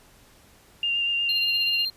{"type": "tone with vibrato", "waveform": "sine", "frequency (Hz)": 2794, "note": "F7", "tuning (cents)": 0, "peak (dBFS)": -22, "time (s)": [0.83, 1.85], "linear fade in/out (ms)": 2, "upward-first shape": "sine", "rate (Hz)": 8.3, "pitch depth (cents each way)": 16}
{"type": "tone with tremolo", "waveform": "triangle", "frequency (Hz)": 4186, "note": "C8", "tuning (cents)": 0, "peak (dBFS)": -23, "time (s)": [1.29, 1.9], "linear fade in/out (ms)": 2, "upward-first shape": "sine", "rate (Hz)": 16, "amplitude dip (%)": 55}
{"effects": ["pink hiss -55 dBFS RMS until 1.96 s", "resampled to 32000 Hz"]}